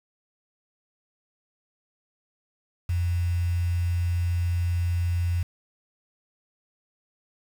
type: tone with quantisation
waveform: sine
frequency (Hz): 87.31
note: F2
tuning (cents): 0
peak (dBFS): -22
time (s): 2.89-5.43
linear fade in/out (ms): 5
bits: 7
effects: none